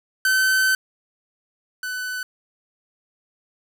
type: tone pair in turn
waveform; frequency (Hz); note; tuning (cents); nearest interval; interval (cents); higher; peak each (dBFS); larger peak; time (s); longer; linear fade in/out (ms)
45% pulse; 1531 / 1502.1; G6 / F#6; -41 / +26; unison; 33; first; -16 / -26; first; 0.25-0.75 / 1.83-2.23; first; 2
effects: none